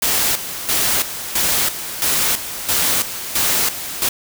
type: noise with tremolo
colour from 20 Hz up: white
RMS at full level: -17 dBFS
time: 0.02-4.09 s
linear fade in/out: 5 ms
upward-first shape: square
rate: 1.5 Hz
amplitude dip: 70%
effects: none